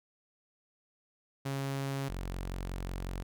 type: tone pair in turn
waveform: sawtooth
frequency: 137.1 / 45.47 Hz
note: C#3 / F#1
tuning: -19 / -29 cents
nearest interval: octave + perfect fifth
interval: 1910 cents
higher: first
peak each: -29 / -32 dBFS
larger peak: first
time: 1.45-2.09 / 2.09-3.23 s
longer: second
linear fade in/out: 10 ms
effects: none